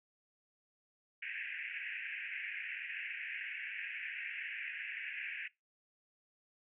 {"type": "band-pass noise", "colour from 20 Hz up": "white", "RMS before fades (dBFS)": -43, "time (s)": [1.22, 5.48], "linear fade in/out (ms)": 5, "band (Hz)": [1600, 2700], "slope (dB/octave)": 96, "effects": ["noise-tail reverb RT60 0.2 s tail -21 dB re dry"]}